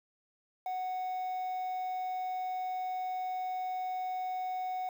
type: tone with quantisation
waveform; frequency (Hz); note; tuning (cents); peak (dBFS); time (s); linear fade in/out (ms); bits
triangle; 740; F#5; 0; -31; 0.66-4.89; 2; 9
effects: none